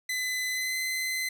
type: tone with pitch glide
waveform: sawtooth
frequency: 2015 to 2045 Hz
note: B6 to C7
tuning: +34 to -40 cents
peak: -25 dBFS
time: 0.09-1.29 s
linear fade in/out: 5 ms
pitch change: +26 cents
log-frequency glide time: 0.51-0.76 s
effects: none